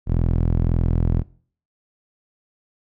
sawtooth tone with band-pass filter, 41.88 Hz, E1, 28 cents sharp, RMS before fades -19 dBFS, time 0.06-1.24 s, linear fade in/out 50 ms, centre 110 Hz, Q 0.66, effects noise-tail reverb RT60 0.5 s tail -22 dB re dry

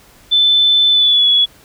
sine tone with pitch glide, 3520 to 3382 Hz, A7 to G#7, 0 to +31 cents, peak -8 dBFS, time 0.31-1.46 s, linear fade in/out 20 ms, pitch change -69 cents, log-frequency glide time 0.91-1.28 s, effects pink hiss -46 dBFS RMS until 1.64 s

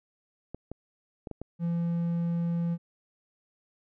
clicks, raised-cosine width 2 ms, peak -24 dBFS, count 5, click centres 0.546 / 0.716 / 1.272 / 1.313 / 1.416 s
triangle tone, 170 Hz, F3, 46 cents flat, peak -24 dBFS, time 1.59-2.78 s, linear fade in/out 50 ms
effects none

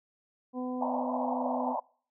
harmonic tone, 251.9 Hz, B3, 34 cents sharp, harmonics 1 / 2 / 3 / 4, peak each -33 / -39 / -43 / -45 dBFS, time 0.53-1.76 s, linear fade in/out 50 ms
white band-pass noise, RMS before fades -33 dBFS, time 0.81-1.8 s, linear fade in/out 5 ms, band 560 to 1000 Hz, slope 96 dB/octave
effects noise-tail reverb RT60 0.5 s tail -25 dB re dry

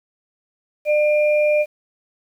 sine tone pair together, 600 / 2400 Hz, D5 / D7, +37 / +37 cents, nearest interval 2 octaves, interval 2400 cents, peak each -14 / -24 dBFS, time 0.85-1.66 s, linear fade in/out 50 ms, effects 8-bit

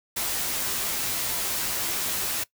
white noise with comb filter, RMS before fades -28 dBFS, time 0.16-2.44 s, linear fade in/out 10 ms, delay 14 ms, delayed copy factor -0.55, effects noise-tail reverb RT60 0.1 s tail -20 dB re dry

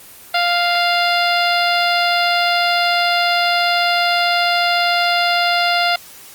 harmonic tone, 698.5 Hz, F5, in tune, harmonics 1 / 2 / 3 / 4 / 5 / 6 / 7, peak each -17 / -20 / -22 / -23 / -24 / -25 / -25 dBFS, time 0.34-5.96 s, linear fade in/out 5 ms, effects white hiss -40 dBFS RMS until 6.34 s + Opus 24 kbps

